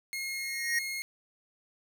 sawtooth tone, 2152 Hz, C7, 48 cents sharp, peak -30 dBFS, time 0.13-1.02 s, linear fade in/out 0 ms
square tone with exponential growth, 1877 Hz, A#6, 11 cents sharp, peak -25 dBFS, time 0.28-0.79 s, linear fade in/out 5 ms, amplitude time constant 110 ms
effects none

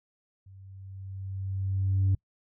sine tone with level ramp, 96.2 Hz, G2, 32 cents flat, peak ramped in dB -48 to -18 dBFS, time 0.46-2.15 s, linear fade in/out 5 ms, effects noise-tail reverb RT60 0.1 s tail -26 dB re dry + tanh soft clip ceiling -19 dBFS

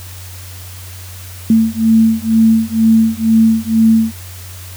sine beating tone pair, 222.5 / 224.6 Hz, A3 / A3, +20 / +36 cents, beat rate 2.1 Hz, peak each -11 dBFS, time 1.5-4.12 s, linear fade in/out 2 ms, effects added 91 Hz sine -30 dBFS peak until 4.76 s + white hiss -35 dBFS RMS until 4.76 s

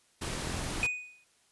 pink noise, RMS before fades -36 dBFS, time 0.21-0.87 s, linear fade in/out 10 ms
click train, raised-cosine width 3 ms, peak -29 dBFS, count 22, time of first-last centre 0.28-0.784 s, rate 41.7 Hz
triangle tone with exponential decay, 2485 Hz, D#7, 3 cents flat, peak -22 dBFS, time 0.83-1.24 s, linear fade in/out 1 ms, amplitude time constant 88 ms
effects white hiss -67 dBFS RMS until 1.51 s + resampled to 24000 Hz

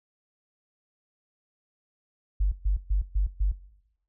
sine tone bursts, 48.48 Hz, G1, 18 cents flat, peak -19 dBFS, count 5, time 2.4-3.52 s, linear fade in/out 10 ms, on 120 ms, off 130 ms, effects noise-tail reverb RT60 0.9 s tail -20 dB re dry + tanh soft clip ceiling -15 dBFS

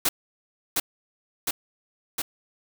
white noise with echo, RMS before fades -22 dBFS, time 0.05-0.09 s, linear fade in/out 5 ms, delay 710 ms, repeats 3, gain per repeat -2 dB, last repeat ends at 2.22 s, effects none

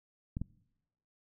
clicks, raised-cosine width 5 ms, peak -23 dBFS, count 2, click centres 0.369 / 0.416 s, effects noise-tail reverb RT60 0.9 s tail -23 dB re dry

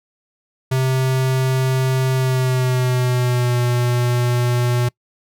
square tone with pitch glide, 130.81 to 122.05 Hz, C3 to B2, 0 to -20 cents, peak -16 dBFS, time 0.71-4.89 s, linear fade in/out 10 ms, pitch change -120 cents, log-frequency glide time 2.15-3.59 s, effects noise-tail reverb RT60 0.1 s tail -25 dB re dry

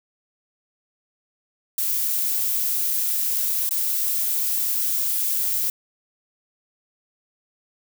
violet noise with dropouts, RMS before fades -23 dBFS, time 1.78-5.7 s, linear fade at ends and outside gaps 2 ms, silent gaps 3.692-3.709 s, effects none

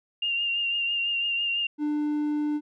sine tone with vibrato, 2794 Hz, F7, in tune, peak -24 dBFS, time 0.22-1.67 s, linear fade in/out 5 ms, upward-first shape triangle, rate 6 Hz, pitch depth 32 cents each way
triangle tone, 298 Hz, D4, 25 cents sharp, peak -22 dBFS, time 1.78-2.61 s, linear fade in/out 50 ms
effects none

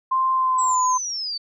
sine tone with pitch glide, 1046.5 to 1011.4 Hz, C6 to B5, 0 to +41 cents, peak -17 dBFS, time 0.11-0.98 s, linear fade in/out 10 ms, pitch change -59 cents, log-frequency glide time 0.33-0.78 s
sine linear sweep, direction down, 7840 to 4494 Hz, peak -25 dBFS, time 0.58-1.38 s, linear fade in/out 10 ms
effects none

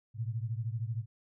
sine beating tone pair, 110 / 123 Hz, A2 / B2, 0 / -7 cents, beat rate 13 Hz, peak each -34 / -37 dBFS, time 0.14-1.06 s, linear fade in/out 50 ms, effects none

